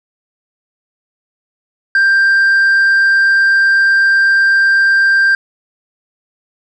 triangle tone with tanh clipping, 1582 Hz, G6, 15 cents sharp, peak -8 dBFS, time 1.95-5.35 s, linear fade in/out 2 ms, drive 7 dB, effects none

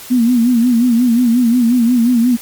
sine tone with vibrato, 239.6 Hz, A#3, 48 cents sharp, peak -8 dBFS, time 0.1-2.37 s, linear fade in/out 20 ms, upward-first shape sine, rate 5.6 Hz, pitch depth 93 cents each way, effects white hiss -33 dBFS RMS until 2.41 s + MP3 96 kbps

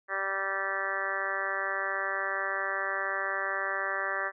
harmonic tone, 194.6 Hz, G3, 12 cents flat, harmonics 2 / 3 / 4 / 5 / 6 / 7 / 8 / 9 / 10, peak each -42 / -38 / -41 / -43 / -36 / -40 / -36 / -34 / -38 dBFS, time 0.08-4.32 s, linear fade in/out 50 ms, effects none

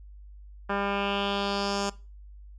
10% pulse tone with low-pass filter sweep, 200 Hz, G3, 35 cents sharp, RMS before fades -29 dBFS, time 0.69-1.9 s, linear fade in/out 10 ms, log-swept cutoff 1800 to 6600 Hz, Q 3.1, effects noise-tail reverb RT60 0.3 s tail -19 dB re dry + added 50 Hz sine -44 dBFS peak until 2.58 s

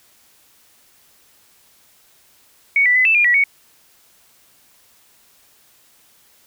sine tone with pitch steps, 2231 / 1974 / 2017 / 2642 / 2415 / 1937 / 2229 Hz, C#7 / B6 / B6 / E7 / D7 / B6 / C#7, +11 / -1 / +36 / +3 / +48 / -34 / +9 cents, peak -11 dBFS, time 2.76-3.439 s, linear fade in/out 2 ms, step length 97 ms, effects white hiss -54 dBFS RMS until 6.46 s

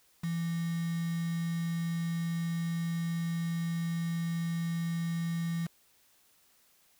sine tone with quantisation, 167.6 Hz, E3, 29 cents sharp, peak -30 dBFS, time 0.23-5.67 s, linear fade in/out 10 ms, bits 7, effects white hiss -66 dBFS RMS until 6.99 s

